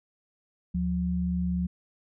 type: tone pair together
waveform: sine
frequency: 75.1 / 178.62 Hz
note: D2 / F3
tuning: +39 / +39 cents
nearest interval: octave + minor third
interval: 1500 cents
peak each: -31 / -26 dBFS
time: 0.74-1.67 s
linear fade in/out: 10 ms
effects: none